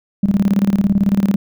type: tone with tremolo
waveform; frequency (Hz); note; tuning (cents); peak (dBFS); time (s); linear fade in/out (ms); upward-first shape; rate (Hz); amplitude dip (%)
sine; 198.7; G3; +24; -8; 0.23-1.36; 5; square; 18; 80
effects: tanh soft clip ceiling -5 dBFS